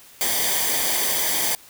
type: noise with comb filter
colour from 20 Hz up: white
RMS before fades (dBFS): -22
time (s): 0.21-1.55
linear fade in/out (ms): 0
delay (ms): 0.74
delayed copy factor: -0.65
effects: white hiss -48 dBFS RMS until 1.69 s